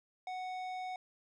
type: tone with tanh clipping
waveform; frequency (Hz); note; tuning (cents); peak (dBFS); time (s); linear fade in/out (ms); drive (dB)
sine; 740; F#5; 0; -40; 0.27-0.96; 2; 13
effects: none